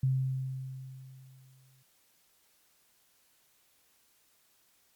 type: tone with exponential decay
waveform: sine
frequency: 131.5 Hz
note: C3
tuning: 9 cents sharp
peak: -23 dBFS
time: 0.03-1.83 s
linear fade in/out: 5 ms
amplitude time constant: 390 ms
effects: white hiss -68 dBFS RMS until 4.95 s + MP3 96 kbps